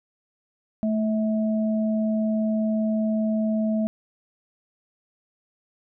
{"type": "tone pair together", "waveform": "sine", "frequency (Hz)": [218.7, 646], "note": ["A3", "E5"], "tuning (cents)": [-10, -35], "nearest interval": "octave + perfect fifth", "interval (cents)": 1875, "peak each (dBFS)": [-21, -29], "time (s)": [0.83, 3.87], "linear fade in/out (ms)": 0, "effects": []}